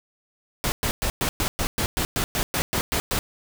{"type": "noise bursts", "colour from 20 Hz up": "pink", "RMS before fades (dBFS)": -24, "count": 14, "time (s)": [0.64, 3.19], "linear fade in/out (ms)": 0, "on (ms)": 80, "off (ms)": 110, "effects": []}